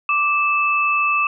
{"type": "tone pair together", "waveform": "sine", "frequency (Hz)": [1172.9, 2626], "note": ["D6", "E7"], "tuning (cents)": [-3, -7], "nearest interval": "octave + major second", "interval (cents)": 1396, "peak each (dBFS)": -18, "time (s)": [0.09, 1.27], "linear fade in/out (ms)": 2, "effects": []}